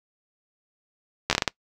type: slowing click train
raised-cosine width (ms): 0.2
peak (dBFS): -3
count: 7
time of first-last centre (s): 1.3-1.478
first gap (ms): 12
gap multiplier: 1.36
effects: noise-tail reverb RT60 0.1 s tail -24 dB re dry